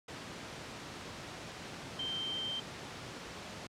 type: tone in noise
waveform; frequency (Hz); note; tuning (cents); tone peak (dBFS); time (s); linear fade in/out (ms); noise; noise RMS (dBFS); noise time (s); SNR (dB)
sine; 3136; G7; 0; -35; 1.99-2.6; 5; pink; -44; 0.08-3.67; +6
effects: high-pass 100 Hz 12 dB/octave + low-pass 6000 Hz 12 dB/octave